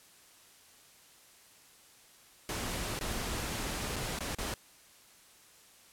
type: noise with dropouts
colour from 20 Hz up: pink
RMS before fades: -36 dBFS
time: 2.49-4.54 s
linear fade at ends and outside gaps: 1 ms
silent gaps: 2.991-3.01 / 3.96-3.964 / 4.189-4.206 / 4.349-4.385 s
effects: white hiss -59 dBFS RMS until 5.92 s + low-pass 12000 Hz 12 dB/octave